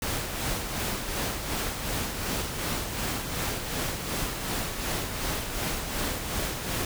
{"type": "noise with tremolo", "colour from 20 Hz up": "pink", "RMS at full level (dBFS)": -29, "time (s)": [0.02, 6.85], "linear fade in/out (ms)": 2, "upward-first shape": "sine", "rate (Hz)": 2.7, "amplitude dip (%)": 45, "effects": []}